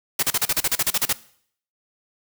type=noise bursts; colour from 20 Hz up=white; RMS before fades=-20 dBFS; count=13; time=0.19-1.129 s; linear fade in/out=5 ms; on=39 ms; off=36 ms; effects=noise-tail reverb RT60 0.6 s tail -19 dB re dry